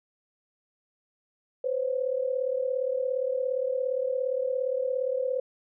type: tone pair together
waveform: sine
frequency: 507 / 544.3 Hz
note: B4 / C#5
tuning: +45 / -32 cents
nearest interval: minor second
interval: 123 cents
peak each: -27 / -30 dBFS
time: 1.64-5.4 s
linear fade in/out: 5 ms
effects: none